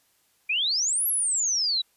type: exponential two-way sweep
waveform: sine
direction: up then down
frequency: 2349 to 11730 to 3834 Hz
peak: -22 dBFS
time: 0.49-1.82 s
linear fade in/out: 10 ms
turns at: 1.07 s
effects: white hiss -66 dBFS RMS until 1.96 s + resampled to 32000 Hz